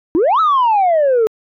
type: exponential two-way sweep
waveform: sine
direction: up then down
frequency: 301 to 1327 to 425.1 Hz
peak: -8 dBFS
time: 0.15-1.27 s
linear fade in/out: 0 ms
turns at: 0.4 s
effects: tanh soft clip ceiling -8 dBFS